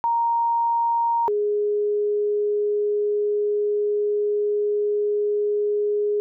sine tone pair in turn, 932.3 / 415.3 Hz, A#5 / G#4, 0 / 0 cents, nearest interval octave + major second, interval 1400 cents, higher first, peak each -18 / -19 dBFS, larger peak first, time 0.04-1.28 / 1.28-6.2 s, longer second, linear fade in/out 0 ms, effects none

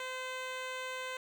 10% pulse tone with notch filter, 514 Hz, C5, 31 cents flat, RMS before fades -40 dBFS, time 0-1.17 s, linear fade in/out 2 ms, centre 12000 Hz, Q 0.58, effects 11-bit

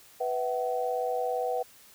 sine chord, B suspended fourth, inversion none, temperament equal with one note detuned, 493.9 / 659.3 / 756.8 Hz, B4 / E5 / F#5, 0 / 0 / +39 cents, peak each -30 / -34 / -31 dBFS, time 0.2-1.63 s, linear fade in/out 10 ms, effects white hiss -55 dBFS RMS until 1.94 s

